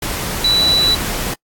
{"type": "tone in noise", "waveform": "sine", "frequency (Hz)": 3954, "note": "B7", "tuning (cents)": 1, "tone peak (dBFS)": -11, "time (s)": [0.44, 0.95], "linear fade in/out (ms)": 5, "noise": "pink", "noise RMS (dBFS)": -22, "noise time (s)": [0.02, 1.34], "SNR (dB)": 8, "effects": ["noise-tail reverb RT60 0.1 s tail -26 dB re dry", "AAC 64 kbps"]}